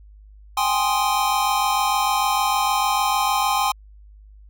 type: chord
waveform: square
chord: Ab major seventh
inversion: third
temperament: equal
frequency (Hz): 784 / 830.6 / 1046.5 / 1244.5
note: G5 / Ab5 / C6 / Eb6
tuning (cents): 0 / 0 / 0 / 0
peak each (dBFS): -25 / -24 / -23 / -28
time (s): 0.57-3.72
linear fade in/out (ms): 5
effects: added 51 Hz sine -43 dBFS peak until 4.49 s